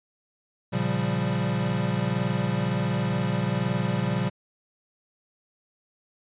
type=chord; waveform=square; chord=G half-diminished seventh; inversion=first; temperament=equal; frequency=116.54 / 138.59 / 174.61 / 196 Hz; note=Bb2 / Db3 / F3 / G3; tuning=0 / 0 / 0 / 0 cents; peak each=-30 dBFS; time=0.72-4.3 s; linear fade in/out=20 ms; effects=resampled to 8000 Hz